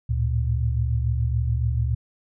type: tone cluster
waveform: sine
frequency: 72.2 / 109 / 116 Hz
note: D2 / A2 / A#2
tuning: -29 / -16 / -8 cents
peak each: -23 / -31 / -23 dBFS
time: 0.09-1.95 s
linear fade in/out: 10 ms
effects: none